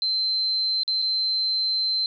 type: tone with dropouts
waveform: sine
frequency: 4100 Hz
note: C8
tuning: 36 cents flat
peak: -21 dBFS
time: 0.02-2.06 s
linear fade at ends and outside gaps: 1 ms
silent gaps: 0.834-0.878 / 1.019-1.023 s
effects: none